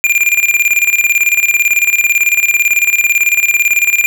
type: tone with tremolo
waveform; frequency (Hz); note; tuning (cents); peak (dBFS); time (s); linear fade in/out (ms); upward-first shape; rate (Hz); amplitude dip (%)
square; 2397; D7; +35; -7; 0.04-4.06; 0; square; 18; 70
effects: none